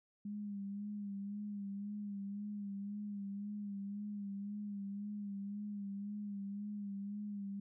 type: tone with vibrato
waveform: sine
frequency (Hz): 202.9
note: G#3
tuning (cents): -40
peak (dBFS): -40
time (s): 0.25-7.6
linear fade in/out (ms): 5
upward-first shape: sine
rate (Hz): 1.9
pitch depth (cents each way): 43
effects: none